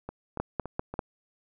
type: two click trains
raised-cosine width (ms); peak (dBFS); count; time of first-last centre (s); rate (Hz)
1; -22 / -14; 4 / 4; 0.09-0.94 / 0.4-0.992; 3.53 / 5.07
effects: none